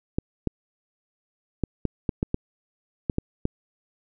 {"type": "clicks", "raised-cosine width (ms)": 3, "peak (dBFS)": -10, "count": 10, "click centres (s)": [0.185, 0.473, 1.637, 1.853, 2.092, 2.229, 2.344, 3.098, 3.184, 3.454], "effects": []}